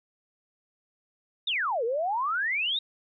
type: exponential two-way sweep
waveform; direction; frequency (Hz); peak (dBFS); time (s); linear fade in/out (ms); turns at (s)
sine; down then up; 3825 to 440 to 3825; -25; 1.47-2.79; 5; 1.84
effects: none